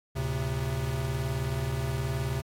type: tone cluster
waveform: square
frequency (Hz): 74.5 / 114.5 / 133.4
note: D2 / A#2 / C3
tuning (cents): +25 / -31 / +34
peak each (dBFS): -35 / -36 / -31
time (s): 0.15-2.42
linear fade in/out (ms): 20
effects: AAC 64 kbps